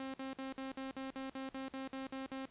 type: tone bursts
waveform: sawtooth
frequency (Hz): 266.4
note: C4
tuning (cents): +31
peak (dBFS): -37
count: 13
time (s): 0-2.456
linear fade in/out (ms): 2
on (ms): 140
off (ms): 53
effects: pink hiss -65 dBFS RMS until 2.5 s + resampled to 8000 Hz